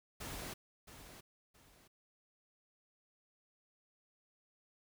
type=noise with echo; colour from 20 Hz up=pink; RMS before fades=-45 dBFS; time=0.2-0.54 s; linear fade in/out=10 ms; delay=670 ms; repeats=2; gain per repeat=-10 dB; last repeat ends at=1.88 s; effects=none